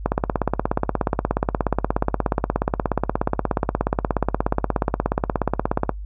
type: click train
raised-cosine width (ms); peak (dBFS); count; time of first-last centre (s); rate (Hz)
1; -4; 99; 0.06-5.893; 16.8
effects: noise-tail reverb RT60 0.1 s tail -21 dB re dry + added 50 Hz sine -29 dBFS peak until 6.05 s